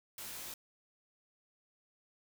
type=noise with comb filter; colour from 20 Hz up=white; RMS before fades=-45 dBFS; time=0.18-0.54 s; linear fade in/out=2 ms; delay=19 ms; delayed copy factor=-1; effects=none